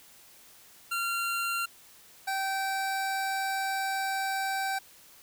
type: tone pair in turn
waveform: 25% pulse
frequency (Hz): 1381 / 775.1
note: F6 / G5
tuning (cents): -20 / -20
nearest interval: minor seventh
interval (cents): 1000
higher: first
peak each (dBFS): -25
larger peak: neither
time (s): 0.91-1.66 / 2.27-4.79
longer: second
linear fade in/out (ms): 10
effects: white hiss -55 dBFS RMS until 5.22 s